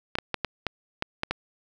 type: clicks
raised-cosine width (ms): 0.3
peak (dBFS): -10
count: 8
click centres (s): 0.154 / 0.186 / 0.343 / 0.447 / 0.667 / 1.024 / 1.234 / 1.31
effects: none